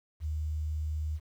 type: tone with quantisation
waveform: sine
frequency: 77 Hz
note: D#2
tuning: 17 cents flat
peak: -30 dBFS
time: 0.2-1.2 s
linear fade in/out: 50 ms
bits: 10
effects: none